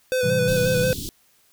square tone with vibrato, 504 Hz, B4, 35 cents sharp, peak -20 dBFS, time 0.12-0.93 s, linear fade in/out 0 ms, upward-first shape square, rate 5.6 Hz, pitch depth 27 cents each way
triangle chord, A minor seventh, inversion none, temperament equal, 110 / 130.81 / 164.81 / 196 Hz, A2 / C3 / E3 / G3, 0 / 0 / 0 / 0 cents, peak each -27 / -25 / -25 / -27 dBFS, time 0.23-0.92 s, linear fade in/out 10 ms
pink band-stop noise, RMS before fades -31 dBFS, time 0.48-1.09 s, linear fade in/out 0 ms, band 370 to 3200 Hz, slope 48 dB/octave
effects white hiss -60 dBFS RMS until 1.52 s

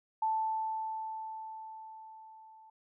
sine tone with level ramp, 880 Hz, A5, in tune, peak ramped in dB -27 to -54 dBFS, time 0.22-2.7 s, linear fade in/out 5 ms, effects none

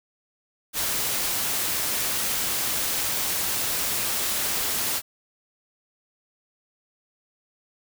white noise, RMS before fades -26 dBFS, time 0.73-5.02 s, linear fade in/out 50 ms, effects none

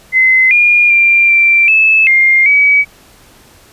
sine tone with pitch steps, 2051 / 2421 / 2379 / 2354 / 2612 / 2116 / 2275 Hz, C7 / D#7 / D7 / D7 / E7 / C7 / C#7, -35 / -48 / +22 / +3 / -17 / +19 / +44 cents, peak -5 dBFS, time 0.12-2.85 s, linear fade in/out 50 ms, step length 390 ms, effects pink hiss -43 dBFS RMS until 3.72 s + resampled to 32000 Hz

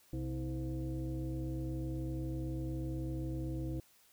sine tone with frequency modulation, 130.5 Hz, C3, 4 cents flat, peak -35 dBFS, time 0.13-3.8 s, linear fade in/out 2 ms, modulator 193 Hz, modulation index 1.3, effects white hiss -66 dBFS RMS until 4.12 s

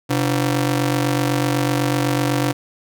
sawtooth ring-modulated tone, 209.8 Hz, G#3, 18 cents sharp, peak -10 dBFS, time 0.09-2.53 s, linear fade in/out 20 ms, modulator 80.9 Hz, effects none

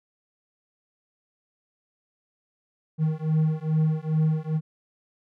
triangle beating tone pair, 155.56 / 157.96 Hz, D#3 / D#3, 0 / +26 cents, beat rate 2.4 Hz, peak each -22 dBFS, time 2.98-4.61 s, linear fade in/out 50 ms, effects none

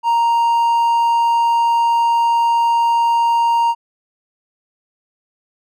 triangle tone, 932.3 Hz, A#5, in tune, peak -10 dBFS, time 0.03-3.75 s, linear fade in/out 50 ms, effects none

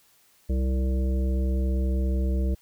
harmonic tone with a mistuned harmonic, 64.8 Hz, C2, 16 cents flat, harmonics 1 / 3 / 5 / 7 / 9, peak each -22 / -32 / -36 / -39 / -41 dBFS, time 0.49-2.55 s, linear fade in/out 10 ms, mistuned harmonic 5, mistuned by +27 cents, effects white hiss -61 dBFS RMS until 2.61 s

